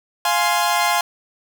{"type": "chord", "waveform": "sawtooth", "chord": "F minor", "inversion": "none", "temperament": "equal with one note detuned", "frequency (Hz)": [698.5, 834.9, 1046.5], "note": ["F5", "Ab5", "C6"], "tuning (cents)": [0, 9, 0], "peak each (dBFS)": -17, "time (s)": [0.25, 1.01], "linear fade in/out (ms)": 2, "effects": []}